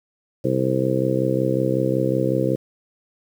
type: harmonic tone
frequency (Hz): 65.41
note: C2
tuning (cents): 0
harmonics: 2 / 3 / 4 / 5 / 6 / 7 / 8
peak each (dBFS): -24 / -27 / -29 / -24 / -28 / -26 / -24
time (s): 0.44-2.56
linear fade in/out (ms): 10
effects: 8-bit

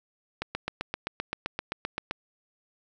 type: click train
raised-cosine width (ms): 0.3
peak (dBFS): -14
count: 14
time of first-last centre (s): 0.42-2.111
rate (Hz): 7.69
effects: none

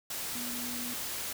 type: tone in noise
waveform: sine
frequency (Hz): 243.1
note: B3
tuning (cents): -27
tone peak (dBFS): -40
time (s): 0.35-0.94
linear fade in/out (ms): 5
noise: white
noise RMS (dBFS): -37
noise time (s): 0.1-1.33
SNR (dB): -6
effects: none

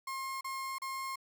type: tone bursts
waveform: 35% pulse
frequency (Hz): 1069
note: C6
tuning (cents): +37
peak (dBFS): -35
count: 3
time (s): 0.07-1.158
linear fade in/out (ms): 5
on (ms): 340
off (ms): 34
effects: none

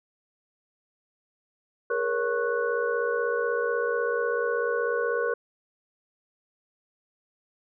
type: tone cluster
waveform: sine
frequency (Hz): 417.6 / 473.8 / 558 / 1100 / 1481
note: G#4 / A#4 / C#5 / C#6 / F#6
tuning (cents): +10 / +28 / +11 / -14 / +1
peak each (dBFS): -33 / -26 / -33 / -34 / -31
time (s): 1.9-5.34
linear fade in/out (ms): 5
effects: none

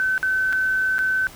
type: tone with dropouts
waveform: sine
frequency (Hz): 1526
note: G6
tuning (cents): -47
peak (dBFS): -18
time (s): 0-1.27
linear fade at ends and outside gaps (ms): 0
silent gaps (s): 0.179-0.229 / 0.526-0.53 / 0.983-0.99
effects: pink hiss -43 dBFS RMS until 1.35 s

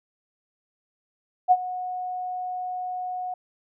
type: tone with ADSR envelope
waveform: sine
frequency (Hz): 731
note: F#5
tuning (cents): -21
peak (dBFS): -11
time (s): 1.48-3.34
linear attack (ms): 34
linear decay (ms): 47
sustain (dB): -17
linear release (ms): 4
effects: none

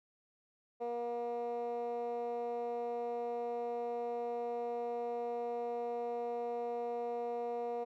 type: tone with band-pass filter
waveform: 15% pulse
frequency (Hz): 238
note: A#3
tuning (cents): +36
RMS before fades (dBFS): -38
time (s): 0.8-7.85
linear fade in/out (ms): 20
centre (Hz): 570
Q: 7.9
effects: none

